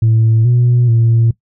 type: tone with pitch steps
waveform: sine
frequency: 112.2 / 121.7 / 115.1 Hz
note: A2 / B2 / A#2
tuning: +34 / -25 / -22 cents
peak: -6 dBFS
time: 0.02-1.31 s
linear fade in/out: 5 ms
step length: 430 ms
effects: noise-tail reverb RT60 0.1 s tail -19 dB re dry + tanh soft clip ceiling -5 dBFS